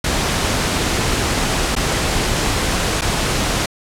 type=noise with dropouts; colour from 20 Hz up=pink; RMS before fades=-18 dBFS; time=0.04-3.66 s; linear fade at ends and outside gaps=5 ms; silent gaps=1.753-1.763 / 3.011-3.018 s; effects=low-pass 9000 Hz 12 dB/octave